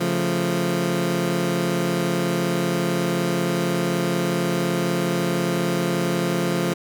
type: chord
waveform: 20% pulse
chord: Db augmented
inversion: none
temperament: equal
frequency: 138.59 / 174.61 / 220 Hz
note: Db3 / F3 / A3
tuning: 0 / 0 / 0 cents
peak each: -23 / -17 / -23 dBFS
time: 0-6.74 s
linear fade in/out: 10 ms
effects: none